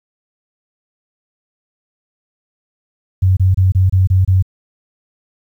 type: tone bursts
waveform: sine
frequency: 93.8 Hz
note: F#2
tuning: 24 cents sharp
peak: -8 dBFS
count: 7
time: 3.22-4.426 s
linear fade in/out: 10 ms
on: 150 ms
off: 26 ms
effects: 8-bit